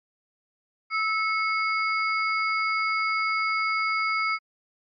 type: tone cluster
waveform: sine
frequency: 1305 / 2195 / 4823 Hz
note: E6 / C#7 / D8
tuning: -18 / -18 / +45 cents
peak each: -26 / -26 / -35 dBFS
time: 0.9-4.39 s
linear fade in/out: 50 ms
effects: AAC 64 kbps